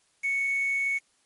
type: tone with quantisation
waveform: sine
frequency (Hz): 2217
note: C#7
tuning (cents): 0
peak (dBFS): -24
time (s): 0.23-0.99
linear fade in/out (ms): 20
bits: 7
effects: white hiss -67 dBFS RMS until 1.25 s + MP3 48 kbps